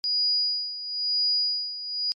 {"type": "tone with tremolo", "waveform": "sine", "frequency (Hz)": 4900, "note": "D#8", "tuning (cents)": -27, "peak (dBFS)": -20, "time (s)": [0.04, 2.12], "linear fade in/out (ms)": 0, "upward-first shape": "sine", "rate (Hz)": 1, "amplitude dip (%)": 75, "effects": ["MP3 64 kbps"]}